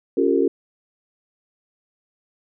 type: chord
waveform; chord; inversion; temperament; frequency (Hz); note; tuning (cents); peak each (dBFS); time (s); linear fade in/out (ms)
sine; G half-diminished seventh; second; equal with one note detuned; 277.2 / 349.2 / 392 / 455.3; Db4 / F4 / G4 / Bb4; 0 / 0 / 0 / -41; -21; 0.17-0.48; 5
effects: none